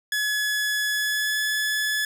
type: tone with pitch glide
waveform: sawtooth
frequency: 1700 to 1714.8 Hz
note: G#6 to A6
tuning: +40 to -45 cents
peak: -19 dBFS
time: 0.12-2.05 s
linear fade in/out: 2 ms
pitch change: +15 cents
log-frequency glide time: 0.91-1.4 s
effects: none